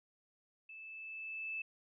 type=tone with level ramp; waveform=sine; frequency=2627 Hz; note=E7; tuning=7 cents flat; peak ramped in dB=-49 to -37 dBFS; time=0.69-1.62 s; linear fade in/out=5 ms; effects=none